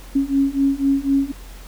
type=beating tone pair; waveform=sine; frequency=273.3 / 277.3 Hz; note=C#4 / C#4; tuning=-24 / +1 cents; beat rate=4 Hz; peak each=-19 / -18 dBFS; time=0.15-1.32 s; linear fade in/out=10 ms; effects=added 44 Hz sine -36 dBFS peak until 1.67 s + pink hiss -44 dBFS RMS until 1.67 s